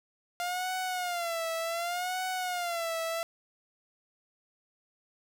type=tone with vibrato; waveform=sawtooth; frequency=698.5 Hz; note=F5; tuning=in tune; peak=-27 dBFS; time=0.4-3.23 s; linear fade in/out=0 ms; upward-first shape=sine; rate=0.67 Hz; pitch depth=110 cents each way; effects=none